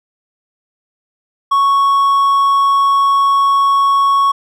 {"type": "tone", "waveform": "triangle", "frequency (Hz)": 1108.7, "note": "C#6", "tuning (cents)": 0, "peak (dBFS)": -7, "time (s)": [1.51, 4.32], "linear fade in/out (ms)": 10, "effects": []}